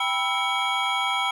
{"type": "tone cluster", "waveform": "triangle", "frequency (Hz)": [788, 982, 1319, 2252, 3268], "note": ["G5", "B5", "E6", "C#7", "G#7"], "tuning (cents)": [9, -10, 1, 27, -29], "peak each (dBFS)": -27, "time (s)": [0, 1.31], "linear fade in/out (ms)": 5, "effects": []}